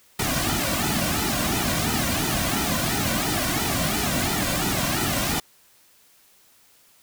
pink noise with flanger, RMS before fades -24 dBFS, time 0.19-5.4 s, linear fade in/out 5 ms, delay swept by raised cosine 1.8 to 2.38 ms, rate 2.9 Hz, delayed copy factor -0.8, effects white hiss -57 dBFS RMS until 7.02 s

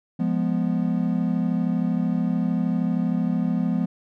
triangle chord, F diminished, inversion none, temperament equal, 174.61 / 207.7 / 246.9 Hz, F3 / Ab3 / Cb4, 0 / 0 / 0 cents, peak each -22 / -24 / -23 dBFS, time 0.19-3.86 s, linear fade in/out 10 ms, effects none

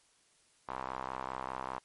sawtooth tone with band-pass filter, 65 Hz, C2, 11 cents flat, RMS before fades -40 dBFS, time 0.68-1.79 s, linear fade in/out 10 ms, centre 1000 Hz, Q 3.4, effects white hiss -68 dBFS RMS until 1.84 s + MP3 48 kbps

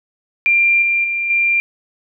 sine tone with level steps, 2381 Hz, D7, 23 cents sharp, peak -10 / -13 / -17 / -12 dBFS, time 0.46-1.6 s, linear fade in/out 0 ms, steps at 0.82 / 1.04 / 1.3 s, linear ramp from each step 2 ms, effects none

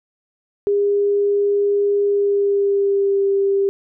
sine tone with pitch glide, 405.4 to 395 Hz, G#4 to G4, -42 to +13 cents, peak -14 dBFS, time 0.67-3.69 s, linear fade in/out 0 ms, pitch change -45 cents, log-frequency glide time 2.03-3.26 s, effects none

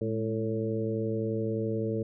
harmonic tone with a mistuned harmonic, 111.5 Hz, A2, 23 cents sharp, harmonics 1 / 2 / 3 / 4 / 5, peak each -33 / -34 / -35 / -32 / -38 dBFS, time 0.01-2.03 s, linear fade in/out 5 ms, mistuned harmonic 2, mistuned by -66 cents, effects none

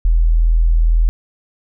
sine tone, 41.03 Hz, E1, 7 cents flat, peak -9 dBFS, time 0.05-1.09 s, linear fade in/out 0 ms, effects none

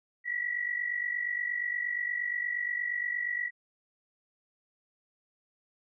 sine tone pair together, 1927 / 1975.5 Hz, B6 / B6, -43 / 0 cents, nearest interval unison, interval 43 cents, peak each -31 / -35 dBFS, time 0.24-3.51 s, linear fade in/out 50 ms, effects none

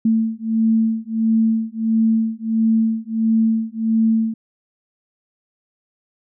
sine beating tone pair, 222.7 / 224.2 Hz, A3 / A3, +21 / +33 cents, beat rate 1.5 Hz, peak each -18 dBFS, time 0.05-4.34 s, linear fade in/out 5 ms, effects none

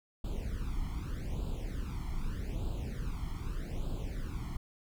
brown noise with flanger, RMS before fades -36 dBFS, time 0.24-4.57 s, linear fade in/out 5 ms, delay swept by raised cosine 0.25 to 0.95 ms, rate 0.82 Hz, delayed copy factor +0.95, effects none

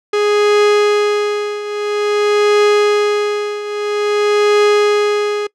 45% pulse tone with tremolo, 415.3 Hz, G#4, in tune, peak -8 dBFS, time 0.13-5.47 s, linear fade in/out 5 ms, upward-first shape triangle, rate 0.5 Hz, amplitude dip 80%, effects noise-tail reverb RT60 0.1 s tail -23 dB re dry + low-pass 5000 Hz 12 dB/octave

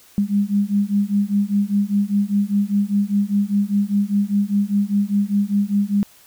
sine beating tone pair, 200 / 205 Hz, G3 / G#3, +35 / -22 cents, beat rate 5 Hz, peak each -19 dBFS, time 0.18-6.03 s, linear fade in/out 0 ms, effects white hiss -50 dBFS RMS until 6.26 s

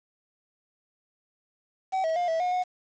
triangle tone with pitch steps, 760 / 645 / 707 / 652 / 722 / 729 Hz, F#5 / E5 / F5 / E5 / F#5 / F#5, +46 / -38 / +21 / -19 / -43 / -26 cents, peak -22 dBFS, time 1.92-2.64 s, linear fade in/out 20 ms, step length 120 ms, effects resampled to 16000 Hz + 8-bit

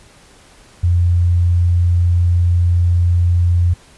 sine tone, 87.31 Hz, F2, in tune, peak -10 dBFS, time 0.83-3.74 s, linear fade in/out 10 ms, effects pink hiss -46 dBFS RMS until 3.97 s + resampled to 24000 Hz

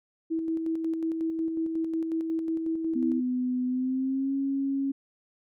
sine tone with tremolo, 324.9 Hz, E4, 25 cents flat, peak -25 dBFS, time 0.3-3.21 s, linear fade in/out 20 ms, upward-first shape square, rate 5.5 Hz, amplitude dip 35%
sine tone with pitch glide, 251.3 to 274 Hz, B3 to C#4, +30 to -20 cents, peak -25 dBFS, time 2.95-4.92 s, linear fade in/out 10 ms, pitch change +150 cents, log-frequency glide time 3.66-4.34 s
effects none

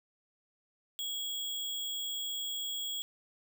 sine tone with sample-and-hold, 3327 Hz, G#7, 2 cents sharp, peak -34 dBFS, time 0.99-3.02 s, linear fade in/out 0 ms, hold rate 11025 Hz, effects none

